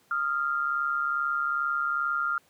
sine tone pair together, 1244.5 / 1386.9 Hz, D#6 / F6, 0 / -12 cents, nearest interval major second, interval 188 cents, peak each -31 / -26 dBFS, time 0.11-2.38 s, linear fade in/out 2 ms, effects pink hiss -63 dBFS RMS until 2.49 s + high-pass 150 Hz 12 dB/octave

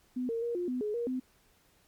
sine tone with pitch steps, 251.4 / 459 / 472.2 / 353.8 / 251.4 / 420.9 / 473 / 256.1 Hz, B3 / A#4 / A#4 / F4 / B3 / G#4 / A#4 / C4, +31 / -27 / +22 / +23 / +31 / +23 / +25 / -37 cents, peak -30 dBFS, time 0.16-1.2 s, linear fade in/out 10 ms, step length 130 ms, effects pink hiss -66 dBFS RMS until 1.87 s + MP3 96 kbps

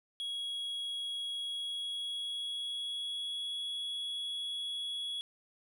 triangle tone with pitch glide, 3322 to 3357 Hz, G#7 to G#7, 0 to +18 cents, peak -34 dBFS, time 0.2-5.21 s, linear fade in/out 0 ms, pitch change +18 cents, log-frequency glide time 1.36-3.58 s, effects none

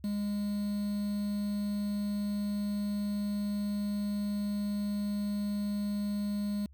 triangle tone with quantisation, 205.2 Hz, G#3, 21 cents flat, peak -28 dBFS, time 0.04-6.66 s, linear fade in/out 2 ms, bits 8, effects added 70 Hz sine -52 dBFS peak until 6.73 s

